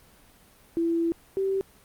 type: tone pair in turn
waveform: sine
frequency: 334.2 / 387.2 Hz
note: E4 / G4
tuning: +24 / -21 cents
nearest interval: minor third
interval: 255 cents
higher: second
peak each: -22 / -23 dBFS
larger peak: first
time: 0.77-1.12 / 1.37-1.61 s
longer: first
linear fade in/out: 0 ms
effects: pink hiss -56 dBFS RMS until 1.84 s + Opus 32 kbps